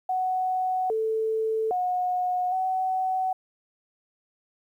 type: tone with pitch steps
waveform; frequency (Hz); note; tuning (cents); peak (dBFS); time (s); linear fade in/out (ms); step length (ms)
sine; 743 / 441.5 / 727 / 751; F#5 / A4 / F#5 / F#5; +7 / +6 / -31 / +26; -23; 0.09-3.33; 5; 810
effects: 10-bit